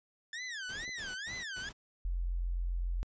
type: tone with vibrato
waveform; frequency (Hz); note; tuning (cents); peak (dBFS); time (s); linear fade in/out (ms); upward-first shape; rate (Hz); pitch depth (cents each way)
sawtooth; 1738; A6; -22; -35; 0.33-1.69; 2; sine; 2.2; 270
type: noise bursts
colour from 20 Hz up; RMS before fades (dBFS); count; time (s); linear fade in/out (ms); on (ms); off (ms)
pink; -49; 4; 0.68-1.73; 20; 180; 110
type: clicks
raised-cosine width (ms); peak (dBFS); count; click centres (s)
2; -39; 2; 0.879 / 0.892
type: tone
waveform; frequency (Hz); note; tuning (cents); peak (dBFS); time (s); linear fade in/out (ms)
sine; 43.65; F1; 0; -31; 2.05-3.03; 0
effects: resampled to 16000 Hz